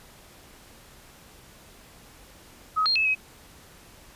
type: tone with pitch steps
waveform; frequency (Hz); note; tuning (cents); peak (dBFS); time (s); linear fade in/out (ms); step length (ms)
sine; 1269 / 4218 / 2601 / 2542; D#6 / C8 / E7 / D#7; +34 / +13 / -24 / +36; -20; 2.76-3.152; 20; 98
effects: pink hiss -51 dBFS RMS until 4.15 s + resampled to 32000 Hz